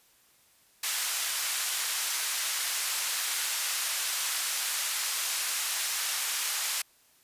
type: band-pass noise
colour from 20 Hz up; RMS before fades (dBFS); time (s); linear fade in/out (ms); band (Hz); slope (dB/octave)
white; -31; 0.83-6.82; 5; 1100 to 11000; 12
effects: white hiss -63 dBFS RMS until 7.23 s + resampled to 32000 Hz